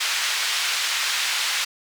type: band-pass noise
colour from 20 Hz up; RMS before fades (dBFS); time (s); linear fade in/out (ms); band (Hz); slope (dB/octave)
white; -24; 0-1.65; 10; 1400 to 4500; 12
effects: none